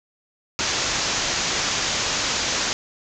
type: low-pass noise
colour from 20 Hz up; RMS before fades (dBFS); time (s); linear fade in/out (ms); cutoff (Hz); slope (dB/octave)
white; -24; 0.59-2.73; 0; 7100; 96
effects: none